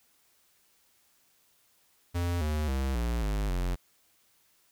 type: tone with pitch steps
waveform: square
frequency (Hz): 87 / 76.18 / 66.7 / 58.4 / 51.14 / 44.77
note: F2 / D#2 / C2 / A#1 / G#1 / F1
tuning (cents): -6 / -36 / +34 / +4 / -26 / +44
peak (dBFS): -28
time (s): 2.14-3.76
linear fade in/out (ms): 20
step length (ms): 270
effects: white hiss -67 dBFS RMS until 4.71 s